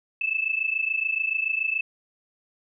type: tone pair together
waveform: sine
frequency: 2610 / 2637 Hz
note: E7 / E7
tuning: -18 / 0 cents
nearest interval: unison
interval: 18 cents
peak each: -26 dBFS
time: 0.21-1.81 s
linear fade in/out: 5 ms
effects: none